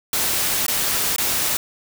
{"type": "noise with dropouts", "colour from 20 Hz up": "white", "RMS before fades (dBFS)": -21, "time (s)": [0.13, 1.57], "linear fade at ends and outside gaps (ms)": 2, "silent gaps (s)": [[0.665, 0.681], [1.162, 1.182]], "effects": []}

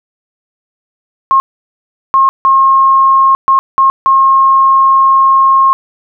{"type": "tone bursts at uneven times", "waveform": "sine", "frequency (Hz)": 1075, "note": "C6", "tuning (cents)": 47, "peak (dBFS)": -4, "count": 6, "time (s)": [[1.31, 1.4], [2.14, 2.29], [2.45, 3.35], [3.48, 3.59], [3.78, 3.9], [4.06, 5.73]], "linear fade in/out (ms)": 0, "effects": []}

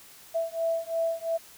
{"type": "beating tone pair", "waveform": "sine", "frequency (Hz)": [659.3, 662.2], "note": ["E5", "E5"], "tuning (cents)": [0, 8], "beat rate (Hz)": 2.9, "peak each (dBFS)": -29, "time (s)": [0.34, 1.38], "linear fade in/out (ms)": 20, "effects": ["white hiss -51 dBFS RMS until 1.57 s"]}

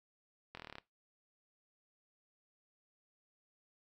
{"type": "slowing click train", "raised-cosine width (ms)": 0.3, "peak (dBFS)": -30, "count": 10, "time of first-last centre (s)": [0.55, 0.784], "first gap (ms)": 23, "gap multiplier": 1.03, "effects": ["noise-tail reverb RT60 0.2 s tail -19 dB re dry"]}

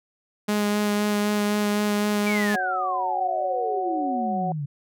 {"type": "tone with vibrato", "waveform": "sawtooth", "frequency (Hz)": 207.7, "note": "G#3", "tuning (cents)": 0, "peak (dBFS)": -17, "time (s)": [0.48, 2.56], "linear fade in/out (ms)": 10, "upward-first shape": "sine", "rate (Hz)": 3.9, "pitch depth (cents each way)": 12}
{"type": "exponential sweep", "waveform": "sine", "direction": "down", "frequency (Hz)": [2367, 137.8], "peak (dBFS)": -26, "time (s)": [2.26, 4.66], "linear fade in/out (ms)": 10}
{"type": "harmonic tone", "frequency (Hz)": 185, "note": "F#3", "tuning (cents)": 0, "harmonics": [2, 3, 4], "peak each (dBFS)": [-37, -34, -25], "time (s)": [2.54, 4.52], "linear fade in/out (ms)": 2}
{"effects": []}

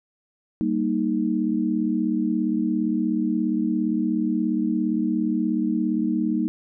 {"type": "chord", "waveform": "sine", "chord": "Eb major", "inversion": "first", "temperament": "equal", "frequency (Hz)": [196, 233.1, 311.1], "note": ["G3", "Bb3", "Eb4"], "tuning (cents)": [0, 0, 0], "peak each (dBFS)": [-26, -24, -24], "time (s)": [0.61, 6.48], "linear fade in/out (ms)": 0, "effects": []}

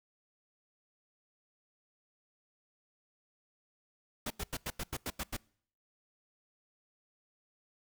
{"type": "noise bursts", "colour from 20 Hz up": "pink", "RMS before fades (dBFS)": -37, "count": 9, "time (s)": [4.26, 5.368], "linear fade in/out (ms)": 5, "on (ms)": 44, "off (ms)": 89, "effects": ["noise-tail reverb RT60 0.6 s tail -25 dB re dry"]}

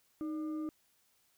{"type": "tone with frequency modulation", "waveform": "sine", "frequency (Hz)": 310.4, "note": "D#4", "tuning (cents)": -4, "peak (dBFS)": -35, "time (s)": [0.21, 0.69], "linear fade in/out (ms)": 0, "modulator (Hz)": 892, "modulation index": 0.27, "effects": ["white hiss -72 dBFS RMS until 1.37 s"]}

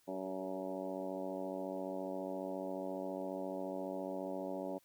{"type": "harmonic tone with a mistuned harmonic", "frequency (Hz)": 94.5, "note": "F#2", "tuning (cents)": 37, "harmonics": [2, 3, 4, 5, 6, 7, 8, 9, 10], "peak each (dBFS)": [-48, -44, -46, -51, -43, -47, -55, -51, -56], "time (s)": [0.07, 4.79], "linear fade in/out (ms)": 20, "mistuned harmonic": 5, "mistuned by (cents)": -25, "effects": ["white hiss -71 dBFS RMS until 4.84 s"]}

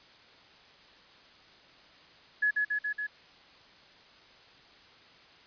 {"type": "tone with echo", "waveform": "sine", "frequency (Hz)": 1695, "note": "G#6", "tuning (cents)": 35, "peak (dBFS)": -23, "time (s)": [2.42, 2.51], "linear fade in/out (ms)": 10, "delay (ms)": 140, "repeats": 4, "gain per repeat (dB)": -2, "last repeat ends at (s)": 3.07, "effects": ["white hiss -56 dBFS RMS until 5.46 s", "resampled to 11025 Hz"]}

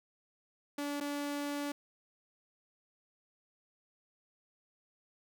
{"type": "tone with dropouts", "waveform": "sawtooth", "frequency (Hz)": 288.1, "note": "D4", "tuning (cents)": -33, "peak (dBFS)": -31, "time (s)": [0.78, 1.72], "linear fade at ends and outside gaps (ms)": 5, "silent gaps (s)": [1.002, 1.008], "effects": []}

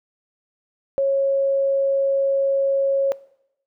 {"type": "tone", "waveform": "sine", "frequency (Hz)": 548, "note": "C#5", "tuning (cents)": -20, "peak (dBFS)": -16, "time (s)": [0.98, 3.12], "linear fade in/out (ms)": 0, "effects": ["noise-tail reverb RT60 0.8 s tail -20 dB re dry"]}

